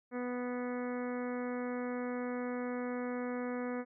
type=harmonic tone with a mistuned harmonic; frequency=246.9 Hz; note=B3; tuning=in tune; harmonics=1 / 2 / 3 / 4 / 5 / 6 / 7 / 8 / 9; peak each=-37 / -39 / -48 / -50 / -49 / -51 / -52 / -54 / -54 dBFS; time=0.11-3.85 s; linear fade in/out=50 ms; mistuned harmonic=9; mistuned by=-18 cents; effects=none